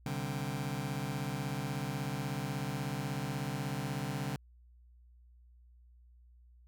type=chord; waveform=sawtooth; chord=C suspended second; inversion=none; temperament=just; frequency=130.81 / 147.16 / 196.22 Hz; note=C3 / D3 / G3; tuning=0 / +4 / +2 cents; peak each=-34 / -34 / -37 dBFS; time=0.06-4.36 s; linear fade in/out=2 ms; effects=added 60 Hz sine -57 dBFS peak until 6.67 s